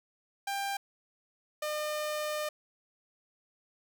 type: tone pair in turn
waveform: sawtooth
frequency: 794 / 605.1 Hz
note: G5 / D#5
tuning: +22 / -48 cents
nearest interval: perfect fourth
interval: 470 cents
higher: first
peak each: -28 dBFS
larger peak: neither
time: 0.47-0.77 / 1.62-2.49 s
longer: second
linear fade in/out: 5 ms
effects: none

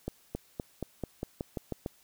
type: accelerating click train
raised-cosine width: 2 ms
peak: -20 dBFS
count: 10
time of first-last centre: 0.08-1.861 s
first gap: 270 ms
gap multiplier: 0.92
effects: white hiss -63 dBFS RMS until 2.03 s

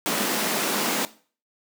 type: high-pass noise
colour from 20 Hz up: pink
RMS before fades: -25 dBFS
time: 0.06-1.05 s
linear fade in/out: 0 ms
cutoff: 180 Hz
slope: 48 dB/octave
effects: noise-tail reverb RT60 0.4 s tail -17 dB re dry

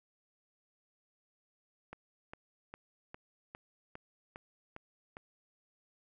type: click train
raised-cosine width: 0.5 ms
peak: -30 dBFS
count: 9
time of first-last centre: 1.93-5.169 s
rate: 2.47 Hz
effects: none

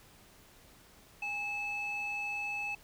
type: tone pair together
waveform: sine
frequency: 820.3 / 2606 Hz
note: G#5 / E7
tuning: -22 / -20 cents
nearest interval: octave + minor sixth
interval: 2002 cents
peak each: -40 / -33 dBFS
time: 1.22-2.75 s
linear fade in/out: 5 ms
effects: tanh soft clip ceiling -30 dBFS + pink hiss -59 dBFS RMS until 2.83 s

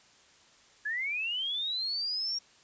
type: linear sweep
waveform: sine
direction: up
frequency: 1661.2 to 5620 Hz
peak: -30 dBFS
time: 0.85-2.39 s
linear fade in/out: 10 ms
effects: white hiss -60 dBFS RMS until 2.63 s + resampled to 16000 Hz

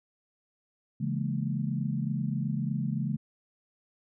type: chord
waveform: sine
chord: A# half-diminished seventh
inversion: first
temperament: just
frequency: 139.85 / 167.82 / 209.8 / 233.1 Hz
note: C#3 / E3 / G#3 / A#3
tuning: +16 / +31 / +18 / 0 cents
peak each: -31 / -34 / -33 / -37 dBFS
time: 1-3.17 s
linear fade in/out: 10 ms
effects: none

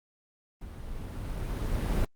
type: noise with level ramp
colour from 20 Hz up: brown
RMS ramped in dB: -43 to -25 dBFS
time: 0.61-2.05 s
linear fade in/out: 5 ms
effects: Opus 32 kbps

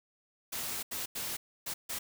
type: noise bursts at uneven times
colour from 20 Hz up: white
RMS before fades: -37 dBFS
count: 5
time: 0.52-0.83 / 0.91-1.06 / 1.15-1.37 / 1.66-1.74 / 1.89-1.99 s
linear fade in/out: 10 ms
effects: none

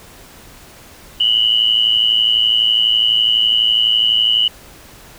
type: tone pair together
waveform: sine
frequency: 2900 / 3012 Hz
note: F#7 / F#7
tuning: -35 / +30 cents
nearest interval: minor second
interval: 65 cents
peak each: -14 / -14 dBFS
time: 1.2-4.48 s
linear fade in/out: 5 ms
effects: pink hiss -41 dBFS RMS until 5.18 s

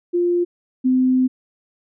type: tone pair in turn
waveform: sine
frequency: 350 / 256.7 Hz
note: F4 / C4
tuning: +4 / -33 cents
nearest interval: perfect fourth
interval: 537 cents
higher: first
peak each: -15 / -13 dBFS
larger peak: second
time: 0.13-0.45 / 0.84-1.28 s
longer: second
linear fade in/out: 20 ms
effects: none

